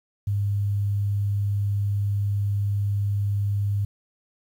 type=tone; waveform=sine; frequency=101.2 Hz; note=G#2; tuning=44 cents flat; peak=-21 dBFS; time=0.27-3.85 s; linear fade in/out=5 ms; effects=9-bit